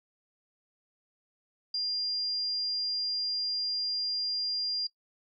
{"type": "tone", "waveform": "sine", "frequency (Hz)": 4800, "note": "D8", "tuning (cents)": 37, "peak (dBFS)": -28, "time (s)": [1.74, 4.87], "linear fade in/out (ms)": 5, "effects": ["noise-tail reverb RT60 0.1 s tail -21 dB re dry"]}